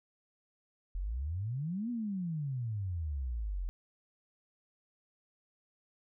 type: exponential two-way sweep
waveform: sine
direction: up then down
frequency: 41.59 to 246.9 to 41.59 Hz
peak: -33 dBFS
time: 0.95-3.69 s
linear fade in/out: 0 ms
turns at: 1.9 s
effects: none